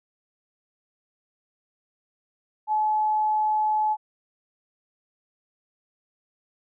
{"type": "tone", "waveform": "sine", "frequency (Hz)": 857, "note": "A5", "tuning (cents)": -46, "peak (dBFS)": -20, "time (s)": [2.67, 3.97], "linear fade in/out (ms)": 50, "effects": []}